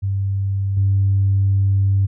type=tone with level steps; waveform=sine; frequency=98 Hz; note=G2; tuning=in tune; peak=-17 / -12 dBFS; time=0.02-2.07 s; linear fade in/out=20 ms; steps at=0.77 s; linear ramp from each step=2 ms; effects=tanh soft clip ceiling -8 dBFS